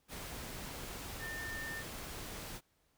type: tone in noise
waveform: sine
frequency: 1800 Hz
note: A6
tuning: 39 cents sharp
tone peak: -41 dBFS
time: 1.19-1.84 s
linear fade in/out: 50 ms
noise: pink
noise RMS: -45 dBFS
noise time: 0.08-2.61 s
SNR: +1 dB
effects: pink hiss -75 dBFS RMS until 2.97 s